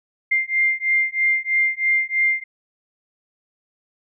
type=beating tone pair; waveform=sine; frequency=2100 / 2103.1 Hz; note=C7 / C7; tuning=+6 / +8 cents; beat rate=3.1 Hz; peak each=-20 dBFS; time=0.31-2.44 s; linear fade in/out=10 ms; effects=none